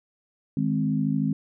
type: chord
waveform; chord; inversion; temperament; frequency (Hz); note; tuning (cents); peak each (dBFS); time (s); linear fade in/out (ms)
sine; Ab major; second; equal; 155.56 / 207.7 / 261.6; Eb3 / Ab3 / C4; 0 / 0 / 0; -26; 0.57-1.33; 2
effects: none